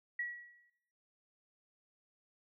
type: tone with exponential decay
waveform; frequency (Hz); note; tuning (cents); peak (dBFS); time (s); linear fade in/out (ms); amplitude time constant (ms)
sine; 1926; B6; -44; -33; 0.19-0.7; 5; 110
effects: noise-tail reverb RT60 0.9 s tail -19 dB re dry